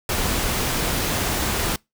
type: noise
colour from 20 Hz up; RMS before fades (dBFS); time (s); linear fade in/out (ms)
pink; -23; 0.09-1.76; 2
effects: noise-tail reverb RT60 0.2 s tail -25 dB re dry